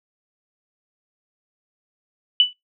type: tone with exponential decay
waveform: sine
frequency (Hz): 2975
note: F#7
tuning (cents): +9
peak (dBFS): -7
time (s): 2.4-2.53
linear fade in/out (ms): 1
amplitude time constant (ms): 28
effects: noise-tail reverb RT60 0.2 s tail -25 dB re dry